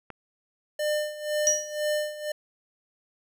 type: click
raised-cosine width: 0.5 ms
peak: -24 dBFS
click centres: 0.103 s
type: tone with tremolo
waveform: square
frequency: 600 Hz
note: D5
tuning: 37 cents sharp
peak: -24 dBFS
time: 0.79-2.32 s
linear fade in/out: 5 ms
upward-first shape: sine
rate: 2 Hz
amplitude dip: 80%
type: tone with exponential decay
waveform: sine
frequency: 5770 Hz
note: F#8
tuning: 44 cents flat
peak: -16 dBFS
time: 1.47-1.8 s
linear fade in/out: 0 ms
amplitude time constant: 70 ms
effects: none

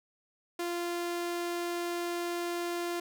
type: tone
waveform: sawtooth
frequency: 346.6 Hz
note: F4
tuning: 13 cents flat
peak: -28 dBFS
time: 0.59-3 s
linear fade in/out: 5 ms
effects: none

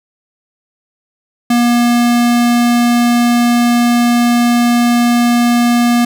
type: tone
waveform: square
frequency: 239.2 Hz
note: A#3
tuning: 45 cents sharp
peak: -9 dBFS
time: 1.5-6.05 s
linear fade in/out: 5 ms
effects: none

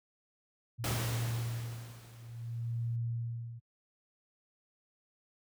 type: tone with tremolo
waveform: sine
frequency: 116.9 Hz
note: A#2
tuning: 5 cents sharp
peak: -31 dBFS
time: 0.78-3.6 s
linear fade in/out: 20 ms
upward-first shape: sine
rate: 0.58 Hz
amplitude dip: 90%
type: noise with exponential decay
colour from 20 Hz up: pink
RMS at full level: -34 dBFS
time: 0.84-2.96 s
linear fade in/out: 1 ms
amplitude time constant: 460 ms
effects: high-pass 60 Hz 12 dB/octave

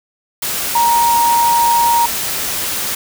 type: tone in noise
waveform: sine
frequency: 939 Hz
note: A#5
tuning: 12 cents sharp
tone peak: -10 dBFS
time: 0.75-2.06 s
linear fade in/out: 5 ms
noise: white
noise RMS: -20 dBFS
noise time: 0.42-2.95 s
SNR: +7 dB
effects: none

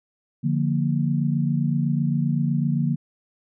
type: chord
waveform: sine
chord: Bb major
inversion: first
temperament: equal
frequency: 146.83 / 174.61 / 233.1 Hz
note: D3 / F3 / Bb3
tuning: 0 / 0 / 0 cents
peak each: -22 / -25 / -25 dBFS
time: 0.43-2.96 s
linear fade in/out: 20 ms
effects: none

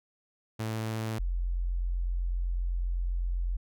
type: tone pair in turn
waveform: sawtooth / sine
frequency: 110.7 / 43.93 Hz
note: A2 / F1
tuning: +11 / +11 cents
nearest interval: octave + major third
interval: 1600 cents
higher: first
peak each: -27 dBFS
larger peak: neither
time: 0.59-1.19 / 1.19-3.57 s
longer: second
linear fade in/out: 10 ms
effects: none

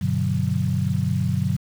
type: chord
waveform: sine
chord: G major seventh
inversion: none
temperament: equal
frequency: 98 / 123.47 / 146.83 / 185 Hz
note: G2 / B2 / D3 / F#3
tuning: 0 / 0 / 0 / 0 cents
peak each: -25 dBFS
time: 0.01-1.57 s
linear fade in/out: 10 ms
effects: 7-bit

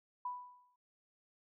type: tone with exponential decay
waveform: sine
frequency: 989 Hz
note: B5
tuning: 2 cents sharp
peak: -35 dBFS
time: 0.25-0.76 s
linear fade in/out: 5 ms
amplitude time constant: 110 ms
effects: none

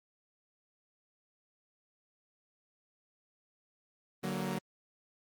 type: chord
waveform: sawtooth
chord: D augmented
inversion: none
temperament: equal with one note detuned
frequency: 146.83 / 186.82 / 233.1 Hz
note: D3 / F#3 / A#3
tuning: 0 / +17 / 0 cents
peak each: -36 / -32 / -35 dBFS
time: 4.23-4.59 s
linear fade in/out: 10 ms
effects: Opus 32 kbps

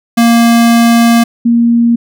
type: tone pair in turn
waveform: square / sine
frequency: 233.1 / 234.5 Hz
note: A#3 / A#3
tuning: 0 / +11 cents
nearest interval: unison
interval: 11 cents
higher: second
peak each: -5 dBFS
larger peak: neither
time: 0.17-1.24 / 1.45-1.96 s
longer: first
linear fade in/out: 10 ms
effects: none

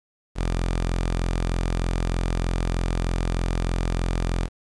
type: tone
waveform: sawtooth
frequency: 43.23 Hz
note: F1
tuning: 17 cents flat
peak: -18 dBFS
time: 0.35-4.49 s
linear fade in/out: 50 ms
effects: resampled to 22050 Hz + 8-bit

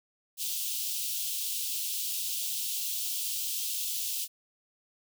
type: high-pass noise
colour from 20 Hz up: white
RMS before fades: -33 dBFS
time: 0.37-4.28 s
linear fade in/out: 50 ms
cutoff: 2800 Hz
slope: 48 dB/octave
effects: none

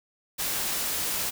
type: noise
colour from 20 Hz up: white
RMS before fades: -29 dBFS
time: 0.38-1.31 s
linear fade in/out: 20 ms
effects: none

